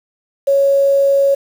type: tone with quantisation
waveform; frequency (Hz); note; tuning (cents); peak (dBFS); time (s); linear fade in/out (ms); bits
sine; 554.4; C#5; 0; -9; 0.47-1.35; 10; 6
effects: none